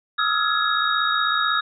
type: tone cluster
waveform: sine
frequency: 1251 / 1307 / 1393 / 1676 / 3764 Hz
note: D#6 / E6 / F6 / G#6 / A#7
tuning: +9 / -15 / -5 / +15 / +16 cents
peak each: -25 dBFS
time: 0.18-1.61 s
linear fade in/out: 10 ms
effects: none